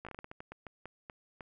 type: slowing click train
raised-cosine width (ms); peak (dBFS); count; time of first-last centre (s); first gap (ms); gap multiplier
0.5; -29; 14; 0.05-1.408; 16; 1.28
effects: none